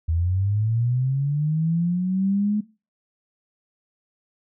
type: linear sweep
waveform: sine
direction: up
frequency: 79.2 to 212.5 Hz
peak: -19 dBFS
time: 0.08-2.61 s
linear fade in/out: 10 ms
effects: noise-tail reverb RT60 0.3 s tail -19 dB re dry